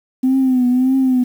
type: tone with vibrato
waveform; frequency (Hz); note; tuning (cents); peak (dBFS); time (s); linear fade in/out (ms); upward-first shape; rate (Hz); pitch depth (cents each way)
sine; 256.2; C4; -36; -10; 0.23-1.24; 10; triangle; 1.7; 77
effects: tanh soft clip ceiling -7 dBFS + 7-bit